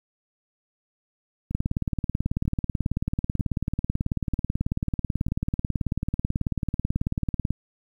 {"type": "two click trains", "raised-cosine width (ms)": 5, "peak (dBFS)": [-12, -19], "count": [110, 5], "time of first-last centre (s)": [[1.55, 7.506], [1.51, 5.284]], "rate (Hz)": [18.3, 1.06], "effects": ["9-bit"]}